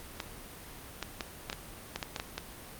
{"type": "clicks", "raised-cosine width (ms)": 0.2, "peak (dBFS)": -16, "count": 10, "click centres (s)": [0.202, 1.027, 1.208, 1.499, 1.529, 1.96, 2.028, 2.162, 2.199, 2.38], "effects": ["pink hiss -47 dBFS RMS until 2.79 s", "Opus 32 kbps"]}